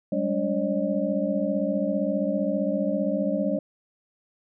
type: tone cluster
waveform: sine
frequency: 192.1 / 207.3 / 286.9 / 549 / 607 Hz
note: G3 / G#3 / D4 / C#5 / D#5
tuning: -35 / -3 / -40 / -17 / -43 cents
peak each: -29 dBFS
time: 0.12-3.59 s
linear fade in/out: 5 ms
effects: none